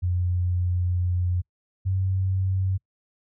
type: tone pair in turn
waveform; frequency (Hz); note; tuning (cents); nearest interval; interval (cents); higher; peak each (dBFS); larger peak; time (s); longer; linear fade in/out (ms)
sine; 89.3 / 94.61; F2 / F#2; +39 / +39; minor second; 100; second; -21; neither; 0.02-1.42 / 1.85-2.78; first; 20
effects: noise-tail reverb RT60 0.1 s tail -25 dB re dry